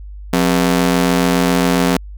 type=ring-modulated tone; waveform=sawtooth; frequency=221.1 Hz; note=A3; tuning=9 cents sharp; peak=-5 dBFS; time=0.33-1.97 s; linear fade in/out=5 ms; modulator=43.6 Hz; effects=added 50 Hz sine -29 dBFS peak until 2.17 s